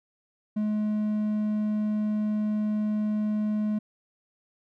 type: tone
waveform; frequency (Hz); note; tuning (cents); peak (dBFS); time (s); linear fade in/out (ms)
triangle; 212.1; G#3; +37; -22; 0.56-3.79; 10
effects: none